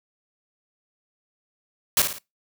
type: noise with echo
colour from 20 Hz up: white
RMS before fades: -18 dBFS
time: 1.97-2.02 s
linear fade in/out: 2 ms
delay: 55 ms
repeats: 3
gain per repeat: -7 dB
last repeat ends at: 2.185 s
effects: noise-tail reverb RT60 0.2 s tail -22 dB re dry